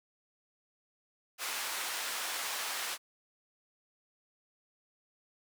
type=band-pass noise; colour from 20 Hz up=pink; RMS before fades=-37 dBFS; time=1.38-2.98 s; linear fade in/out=50 ms; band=990 to 15000 Hz; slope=12 dB/octave; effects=none